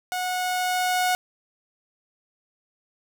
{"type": "tone with level ramp", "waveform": "sawtooth", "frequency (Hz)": 731, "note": "F#5", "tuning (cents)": -21, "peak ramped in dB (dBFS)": [-22, -16], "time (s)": [0.12, 1.15], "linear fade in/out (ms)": 0, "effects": []}